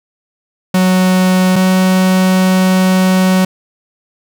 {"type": "tone pair in turn", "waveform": "45% pulse", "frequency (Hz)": [185, 186.39], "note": ["F#3", "F#3"], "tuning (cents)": [0, 13], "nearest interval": "unison", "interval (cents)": 13, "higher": "second", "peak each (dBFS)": -8, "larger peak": "neither", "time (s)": [[0.74, 1.56], [1.56, 3.45]], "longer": "second", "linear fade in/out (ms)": 5, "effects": []}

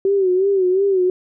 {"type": "tone with vibrato", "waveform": "sine", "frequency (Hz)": 380.8, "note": "F#4", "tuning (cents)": 50, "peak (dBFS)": -13, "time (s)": [0.05, 1.1], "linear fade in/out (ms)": 2, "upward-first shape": "sine", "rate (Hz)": 2.8, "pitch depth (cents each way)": 87, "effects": []}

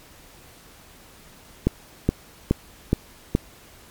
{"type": "click train", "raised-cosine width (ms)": 3, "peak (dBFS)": -4, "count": 5, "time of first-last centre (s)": [1.67, 3.351], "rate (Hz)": 2.38, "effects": ["pink hiss -49 dBFS RMS until 3.9 s", "MP3 96 kbps"]}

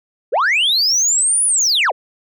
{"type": "linear two-way sweep", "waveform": "sine", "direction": "up then down", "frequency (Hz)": [372.9, 10030, 372.9], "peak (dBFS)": -10, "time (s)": [0.32, 1.92], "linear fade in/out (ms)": 20, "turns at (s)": 1.45, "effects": ["tanh soft clip ceiling -11 dBFS"]}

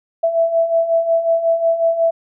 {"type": "beating tone pair", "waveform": "sine", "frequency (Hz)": [659.3, 664.8], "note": ["E5", "E5"], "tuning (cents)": [0, 15], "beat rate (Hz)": 5.5, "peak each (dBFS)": [-20, -14], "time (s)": [0.23, 2.11], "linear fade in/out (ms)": 10, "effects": []}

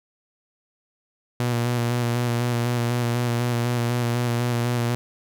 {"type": "tone with vibrato", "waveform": "sawtooth", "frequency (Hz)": 120, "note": "B2", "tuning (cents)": -49, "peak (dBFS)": -17, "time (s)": [1.4, 4.95], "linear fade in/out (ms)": 0, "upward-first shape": "square", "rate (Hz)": 4, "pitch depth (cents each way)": 22, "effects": []}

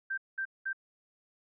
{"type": "tone bursts", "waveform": "sine", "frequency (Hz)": 1568, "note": "G6", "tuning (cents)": 0, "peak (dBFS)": -31, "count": 3, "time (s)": [0.1, 0.731], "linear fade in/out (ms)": 10, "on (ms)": 77, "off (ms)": 200, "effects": []}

